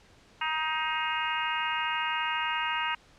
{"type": "harmonic tone with a mistuned harmonic", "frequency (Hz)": 314.4, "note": "D#4", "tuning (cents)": 18, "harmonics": [3, 4, 5, 6, 7, 8, 9], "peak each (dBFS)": [-32, -35, -35, -38, -38, -37, -35], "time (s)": [0.41, 2.95], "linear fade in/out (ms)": 5, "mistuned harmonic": 7, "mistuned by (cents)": -32, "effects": ["pink hiss -58 dBFS RMS until 3.18 s", "low-pass 6000 Hz 12 dB/octave"]}